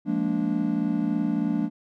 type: chord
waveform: triangle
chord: Bb dominant seventh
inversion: second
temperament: just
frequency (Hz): 174.81 / 209.8 / 233.1 / 291.4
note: F3 / Ab3 / Bb3 / D4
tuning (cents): +2 / +18 / 0 / -13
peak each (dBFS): -28 / -26 / -26 / -25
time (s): 0.05-1.7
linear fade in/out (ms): 50
effects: none